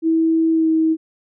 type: tone with pitch glide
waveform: sine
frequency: 324.7 to 319.9 Hz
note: E4 to D#4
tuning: -26 to +48 cents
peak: -13 dBFS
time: 0.02-0.97 s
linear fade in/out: 50 ms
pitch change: -26 cents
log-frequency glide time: 0.52-0.68 s
effects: none